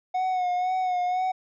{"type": "tone with vibrato", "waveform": "triangle", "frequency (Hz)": 732, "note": "F#5", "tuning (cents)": -19, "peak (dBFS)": -21, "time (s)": [0.14, 1.32], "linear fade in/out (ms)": 10, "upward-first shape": "sine", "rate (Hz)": 2, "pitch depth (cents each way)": 38, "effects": ["resampled to 16000 Hz"]}